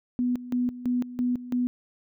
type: tone with tremolo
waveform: sine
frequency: 246.9 Hz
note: B3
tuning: in tune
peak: -22 dBFS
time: 0.19-1.67 s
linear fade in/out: 0 ms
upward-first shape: square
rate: 3 Hz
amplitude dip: 80%
effects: none